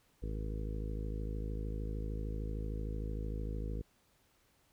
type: harmonic tone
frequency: 53.2 Hz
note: G#1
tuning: 42 cents sharp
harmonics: 1 / 2 / 3 / 4 / 5 / 6 / 7 / 8 / 9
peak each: -37 / -44 / -47 / -50 / -50 / -52 / -54 / -52 / -51 dBFS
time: 0.22-3.82 s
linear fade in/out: 10 ms
effects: pink hiss -71 dBFS RMS until 4.72 s